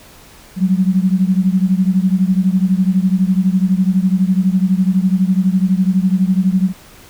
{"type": "beating tone pair", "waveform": "sine", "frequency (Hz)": [183, 195], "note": ["F#3", "G3"], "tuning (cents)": [-19, -9], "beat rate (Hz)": 12, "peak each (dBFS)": [-13, -15], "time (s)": [0.56, 6.73], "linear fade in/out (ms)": 50, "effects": ["pink hiss -42 dBFS RMS until 7.09 s"]}